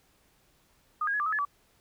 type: tone with pitch steps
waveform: sine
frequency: 1232 / 1628 / 1689 / 1181 / 1279 / 1716 / 1149 Hz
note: D#6 / G#6 / G#6 / D6 / D#6 / A6 / D6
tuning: -17 / -35 / +29 / +9 / +47 / -44 / -38 cents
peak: -26 dBFS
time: 1.01-1.451 s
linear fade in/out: 5 ms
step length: 63 ms
effects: pink hiss -66 dBFS RMS until 1.8 s